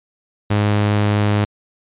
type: tone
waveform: sawtooth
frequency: 103.83 Hz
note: G#2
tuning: in tune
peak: -10 dBFS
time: 0.5-1.45 s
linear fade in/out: 10 ms
effects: resampled to 8000 Hz